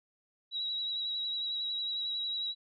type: tone with vibrato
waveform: sine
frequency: 3877 Hz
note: B7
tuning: 33 cents flat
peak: -32 dBFS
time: 0.51-2.55 s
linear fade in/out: 50 ms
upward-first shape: sine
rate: 11 Hz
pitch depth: 24 cents each way
effects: none